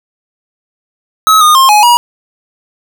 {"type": "tone with pitch steps", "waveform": "square", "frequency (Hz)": [1283, 1227, 1062, 840, 959], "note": ["E6", "D#6", "C6", "G#5", "A#5"], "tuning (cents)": [-47, -25, 25, 19, 49], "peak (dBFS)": -4, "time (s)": [1.27, 1.97], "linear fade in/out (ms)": 0, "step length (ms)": 140, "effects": []}